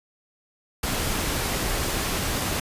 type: noise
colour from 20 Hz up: pink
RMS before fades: -26 dBFS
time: 0.83-2.6 s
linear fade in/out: 5 ms
effects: resampled to 32000 Hz